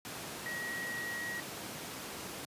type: tone in noise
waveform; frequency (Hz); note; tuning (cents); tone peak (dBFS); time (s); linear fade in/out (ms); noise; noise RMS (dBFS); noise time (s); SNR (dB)
sine; 1904; A#6; +36; -37; 0.46-1.4; 0; pink; -42; 0.05-2.45; +2
effects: high-pass 150 Hz 12 dB/octave + resampled to 32000 Hz